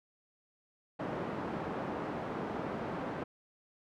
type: band-pass noise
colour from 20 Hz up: pink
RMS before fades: -38 dBFS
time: 0.99-3.24 s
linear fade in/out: 10 ms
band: 180 to 1100 Hz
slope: 12 dB/octave
effects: none